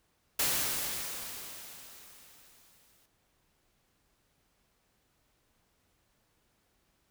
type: noise with exponential decay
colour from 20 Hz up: white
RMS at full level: -28 dBFS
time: 0.39-3.06 s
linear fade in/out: 5 ms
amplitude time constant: 580 ms
effects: pink hiss -73 dBFS RMS until 7.1 s